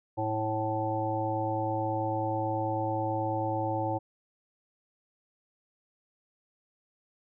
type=harmonic tone; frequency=109.2 Hz; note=A2; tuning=13 cents flat; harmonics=1 / 3 / 5 / 7 / 8; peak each=-34 / -34 / -34 / -34 / -34 dBFS; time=0.17-3.99 s; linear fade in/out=20 ms; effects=none